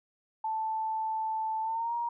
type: tone with pitch glide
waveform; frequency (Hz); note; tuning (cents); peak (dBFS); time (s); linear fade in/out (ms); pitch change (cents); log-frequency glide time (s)
sine; 880 to 943.2; A5 to A#5; 0 to +20; -29; 0.44-2.09; 5; +120; 1.62-1.94
effects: none